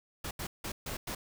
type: noise bursts at uneven times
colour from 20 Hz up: pink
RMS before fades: -38 dBFS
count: 5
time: 0.24-0.31 / 0.39-0.47 / 0.64-0.72 / 0.86-0.97 / 1.07-1.15 s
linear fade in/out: 5 ms
effects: none